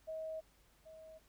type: tone with echo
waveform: sine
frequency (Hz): 636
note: D#5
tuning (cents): +38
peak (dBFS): -40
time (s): 0.07-0.41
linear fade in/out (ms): 20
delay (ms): 780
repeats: 1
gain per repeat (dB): -12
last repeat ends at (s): 1.19
effects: added 50 Hz sine -70 dBFS peak until 1.28 s + pink hiss -70 dBFS RMS until 1.28 s